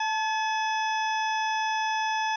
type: harmonic tone with a mistuned harmonic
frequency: 855 Hz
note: A5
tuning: 50 cents flat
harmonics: 1 / 2 / 3 / 4 / 6 / 7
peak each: -26 / -32 / -36 / -38 / -42 / -43 dBFS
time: 0-2.36 s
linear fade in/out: 5 ms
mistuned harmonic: 1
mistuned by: +45 cents
effects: none